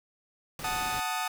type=noise; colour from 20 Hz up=pink; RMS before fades=-40 dBFS; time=0.59-1 s; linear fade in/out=2 ms
type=chord; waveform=sawtooth; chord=D# diminished; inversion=first; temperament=equal; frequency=740 / 880 / 1244.5 Hz; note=F#5 / A5 / D#6; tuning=0 / 0 / 0 cents; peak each=-30 dBFS; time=0.64-1.28 s; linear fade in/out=5 ms
effects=none